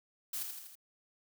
blue noise with echo, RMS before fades -38 dBFS, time 0.33-0.43 s, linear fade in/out 5 ms, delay 81 ms, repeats 4, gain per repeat -4 dB, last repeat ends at 0.754 s, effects none

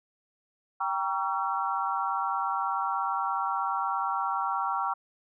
sine chord, G diminished seventh, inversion none, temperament just, 784 / 940.8 / 1128.9 / 1354.7 Hz, G5 / Bb5 / Db6 / Fb6, 0 / +16 / +31 / +47 cents, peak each -32 dBFS, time 0.8-4.94 s, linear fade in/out 10 ms, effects none

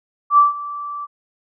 sine tone with ADSR envelope, 1164 Hz, D6, 16 cents flat, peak -6 dBFS, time 0.3-1.07 s, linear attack 78 ms, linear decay 150 ms, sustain -19 dB, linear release 32 ms, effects none

